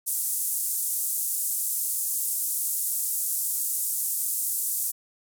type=band-pass noise; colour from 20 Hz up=pink; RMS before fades=-28 dBFS; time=0.06-4.92 s; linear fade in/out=20 ms; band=8500 to 15000 Hz; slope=24 dB/octave; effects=none